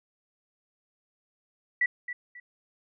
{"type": "tone with echo", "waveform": "sine", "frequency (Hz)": 1957, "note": "B6", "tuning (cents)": -16, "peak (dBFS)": -21, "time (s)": [1.81, 1.86], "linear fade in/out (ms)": 5, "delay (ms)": 270, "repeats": 2, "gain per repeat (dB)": -11, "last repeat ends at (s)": 2.4, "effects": []}